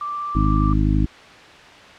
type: tone with vibrato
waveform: sine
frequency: 1174.7 Hz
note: D6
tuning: in tune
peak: -24 dBFS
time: 0.01-0.73 s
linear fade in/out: 2 ms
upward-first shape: sine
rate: 16 Hz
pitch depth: 8 cents each way
type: harmonic tone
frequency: 51.91 Hz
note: G#1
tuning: in tune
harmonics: 1 / 2 / 3 / 4 / 5 / 6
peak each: -18 / -22 / -23 / -27 / -24 / -25 dBFS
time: 0.35-1.06 s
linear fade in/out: 5 ms
effects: white hiss -42 dBFS RMS until 1.98 s + low-pass 3000 Hz 12 dB/octave